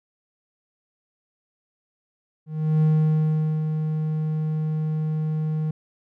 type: tone with ADSR envelope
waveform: triangle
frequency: 155.56 Hz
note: D#3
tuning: in tune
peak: -13 dBFS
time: 2.46-5.71 s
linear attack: 360 ms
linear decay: 800 ms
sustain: -7 dB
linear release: 5 ms
effects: none